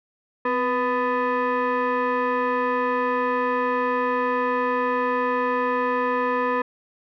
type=tone with frequency modulation; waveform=sine; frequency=255.4 Hz; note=C4; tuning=42 cents flat; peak=-19 dBFS; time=0.45-6.62 s; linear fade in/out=5 ms; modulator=747 Hz; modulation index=1.8; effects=tanh soft clip ceiling -15 dBFS